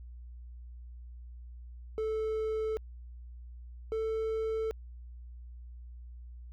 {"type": "tone pair in turn", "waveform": "triangle", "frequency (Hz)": [437.6, 442.7], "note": ["A4", "A4"], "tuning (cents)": [-9, 11], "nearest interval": "unison", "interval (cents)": 20, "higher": "second", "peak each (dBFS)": -28, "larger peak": "neither", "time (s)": [[1.98, 2.77], [3.92, 4.71]], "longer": "neither", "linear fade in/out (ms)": 0, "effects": ["added 60 Hz sine -44 dBFS peak until 6.52 s"]}